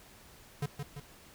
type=tone with echo; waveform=square; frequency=143.8 Hz; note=D3; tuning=36 cents flat; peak=-31 dBFS; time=0.62-0.66 s; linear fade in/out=5 ms; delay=170 ms; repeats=2; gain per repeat=-5 dB; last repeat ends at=1 s; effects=pink hiss -56 dBFS RMS until 1.34 s